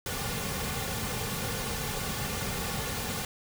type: noise with comb filter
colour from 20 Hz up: pink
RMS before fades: -33 dBFS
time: 0.06-3.25 s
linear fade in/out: 2 ms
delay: 3.1 ms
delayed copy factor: -0.65
effects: none